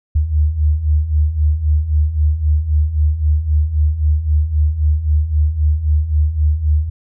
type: beating tone pair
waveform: sine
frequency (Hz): 73.42 / 77.22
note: D2 / D#2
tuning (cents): 0 / -13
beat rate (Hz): 3.8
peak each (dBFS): -18 / -13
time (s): 0.15-6.9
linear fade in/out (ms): 10
effects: none